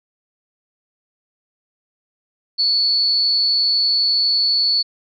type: tone with amplitude modulation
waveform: sine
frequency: 4435 Hz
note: C#8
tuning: in tune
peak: -11 dBFS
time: 2.58-4.83 s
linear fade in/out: 20 ms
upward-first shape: sine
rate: 212 Hz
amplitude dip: 65%
effects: none